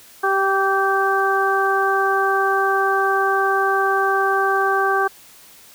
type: harmonic tone with a mistuned harmonic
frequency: 390 Hz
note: G4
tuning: 9 cents flat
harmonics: 1 / 2 / 3 / 4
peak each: -21 / -21 / -21 / -21 dBFS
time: 0.23-5.08 s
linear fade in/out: 10 ms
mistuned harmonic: 3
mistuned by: -19 cents
effects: white hiss -46 dBFS RMS until 5.74 s